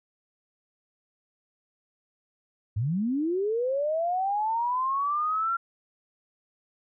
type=linear sweep; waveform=sine; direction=up; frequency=94.6 to 1378 Hz; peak=-24 dBFS; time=2.76-5.57 s; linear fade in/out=10 ms; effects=none